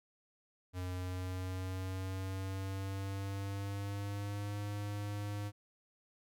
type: tone with pitch glide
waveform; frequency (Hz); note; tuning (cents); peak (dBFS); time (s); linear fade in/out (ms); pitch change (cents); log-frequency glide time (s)
square; 91 to 102.74; F#2 to G#2; -28 to -18; -38; 0.73-5.52; 50; +210; 0.95-4.59
effects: none